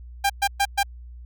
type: tone bursts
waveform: sawtooth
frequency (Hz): 797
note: G5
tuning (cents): +28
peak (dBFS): -14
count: 4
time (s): 0.24-0.832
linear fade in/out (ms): 10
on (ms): 58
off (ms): 120
effects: added 60 Hz sine -38 dBFS peak until 1.25 s